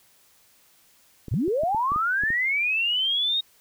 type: clicks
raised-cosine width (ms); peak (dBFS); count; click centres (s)
3; -23; 9; 1.283 / 1.34 / 1.48 / 1.635 / 1.747 / 1.919 / 1.961 / 2.236 / 2.304
type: linear sweep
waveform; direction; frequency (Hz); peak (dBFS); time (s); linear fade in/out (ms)
sine; up; 78.8 to 3766; -21; 1.31-3.41; 10
effects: white hiss -59 dBFS RMS until 3.6 s